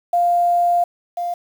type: tone pair in turn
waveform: sine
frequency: 698.5 / 698.5 Hz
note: F5 / F5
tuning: 0 / 0 cents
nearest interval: unison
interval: 0 cents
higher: neither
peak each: -13 / -20 dBFS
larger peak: first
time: 0.13-0.84 / 1.17-1.34 s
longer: first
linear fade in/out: 5 ms
effects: 7-bit